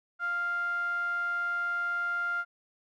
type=tone with band-pass filter; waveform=sawtooth; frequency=698 Hz; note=F5; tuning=1 cent flat; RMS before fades=-31 dBFS; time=0.19-2.45 s; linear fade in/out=50 ms; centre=1400 Hz; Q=8.4; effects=none